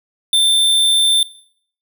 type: tone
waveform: square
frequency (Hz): 3563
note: A7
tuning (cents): +21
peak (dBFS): -11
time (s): 0.33-1.23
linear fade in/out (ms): 2
effects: noise-tail reverb RT60 0.6 s tail -20 dB re dry